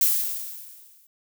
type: noise with exponential decay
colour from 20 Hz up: violet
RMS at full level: -18 dBFS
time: 0.01-1.07 s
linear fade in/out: 2 ms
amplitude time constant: 230 ms
effects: none